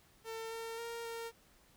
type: tone with pitch steps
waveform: sawtooth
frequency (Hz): 450.2 / 455 / 465.1 / 460.4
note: A4 / A#4 / A#4 / A#4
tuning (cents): +40 / -42 / -4 / -22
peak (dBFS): -37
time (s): 0.24-1.32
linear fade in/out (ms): 50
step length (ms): 270
effects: pink hiss -66 dBFS RMS until 1.76 s